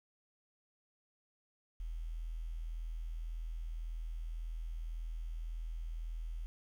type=tone with quantisation; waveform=sine; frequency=40.91 Hz; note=E1; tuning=12 cents flat; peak=-38 dBFS; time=1.8-6.46 s; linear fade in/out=0 ms; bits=11; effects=none